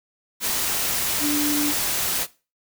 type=tone in noise; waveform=sine; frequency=293.7 Hz; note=D4; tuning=in tune; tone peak=-21 dBFS; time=1.2-1.74 s; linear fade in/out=50 ms; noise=white; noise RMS=-24 dBFS; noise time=0.4-2.27 s; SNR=0 dB; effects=noise-tail reverb RT60 0.3 s tail -18 dB re dry